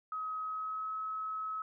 sine tone with pitch glide, 1270 to 1286.2 Hz, D#6 to E6, +35 to -43 cents, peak -35 dBFS, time 0.12-1.62 s, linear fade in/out 2 ms, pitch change +22 cents, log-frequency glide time 0.4-0.93 s, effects none

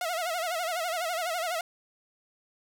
sawtooth tone with vibrato, 683 Hz, F5, 39 cents flat, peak -25 dBFS, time 0.01-1.61 s, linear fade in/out 2 ms, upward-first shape sine, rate 12 Hz, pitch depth 120 cents each way, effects none

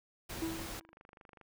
pink noise, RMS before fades -43 dBFS, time 0.29-0.8 s, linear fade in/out 10 ms
triangle tone with exponential decay, 326.1 Hz, E4, 19 cents flat, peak -30 dBFS, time 0.42-0.93 s, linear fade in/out 2 ms, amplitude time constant 110 ms
click train, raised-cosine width 0.5 ms, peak -40 dBFS, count 17, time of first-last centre 0.77-1.413 s, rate 24.9 Hz
effects none

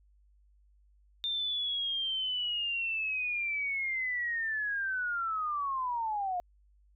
sine linear sweep, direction down, 3616 to 698.5 Hz, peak -30 dBFS, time 1.24-6.4 s, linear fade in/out 0 ms, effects added 50 Hz sine -61 dBFS peak until 6.95 s

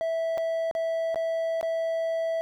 triangle tone with dropouts, 656 Hz, E5, 9 cents flat, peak -23 dBFS, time 0.01-2.41 s, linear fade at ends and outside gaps 0 ms, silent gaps 0.375-0.38 / 0.712-0.751 / 1.145-1.158 / 1.611-1.629 s, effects none

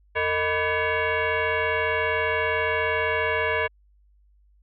sine tone with frequency modulation, 622.3 Hz, D#5, in tune, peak -21 dBFS, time 0.15-3.68 s, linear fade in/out 20 ms, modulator 538 Hz, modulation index 3.5, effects added 50 Hz sine -56 dBFS peak until 4.62 s

